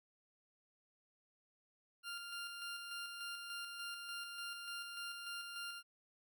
20% pulse tone with tremolo, 1396.9 Hz, F6, in tune, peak -38 dBFS, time 2.03-5.83 s, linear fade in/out 50 ms, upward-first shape square, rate 3.4 Hz, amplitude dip 35%, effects none

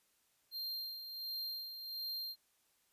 square tone with tremolo, 4186 Hz, C8, in tune, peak -39 dBFS, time 0.51-2.36 s, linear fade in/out 50 ms, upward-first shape sine, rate 1.4 Hz, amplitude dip 55%, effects white hiss -75 dBFS RMS until 2.92 s + resampled to 32000 Hz

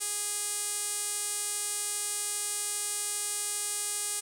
sawtooth tone with band-pass filter, 412.5 Hz, G#4, 12 cents flat, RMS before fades -33 dBFS, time 0-4.21 s, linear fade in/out 20 ms, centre 8900 Hz, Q 3.2, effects none

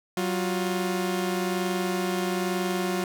sawtooth tone pair together, 187.74 / 354.4 Hz, F#3 / F4, +25 / +25 cents, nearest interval major seventh, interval 1100 cents, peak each -24 dBFS, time 0.17-3.04 s, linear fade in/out 2 ms, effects none

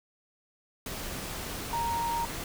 sine tone in noise, 932.3 Hz, A#5, in tune, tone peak -28 dBFS, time 1.73-2.25 s, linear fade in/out 2 ms, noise pink, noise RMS -37 dBFS, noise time 0.86-2.44 s, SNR +6 dB, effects none

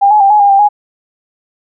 sine tone with pitch steps, 800 / 846 / 790 / 842 / 807 / 789 / 830 Hz, G5 / G#5 / G5 / G#5 / G#5 / G5 / G#5, +35 / +32 / +13 / +24 / -50 / +11 / -1 cents, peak -4 dBFS, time 0.01-0.689 s, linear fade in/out 20 ms, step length 97 ms, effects none

